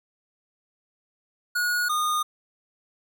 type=tone pair in turn; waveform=square; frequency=1451 / 1225.1 Hz; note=F#6 / D#6; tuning=-34 / -27 cents; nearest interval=minor third; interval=293 cents; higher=first; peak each=-23 dBFS; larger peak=neither; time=1.55-1.89 / 1.89-2.23 s; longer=neither; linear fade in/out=10 ms; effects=none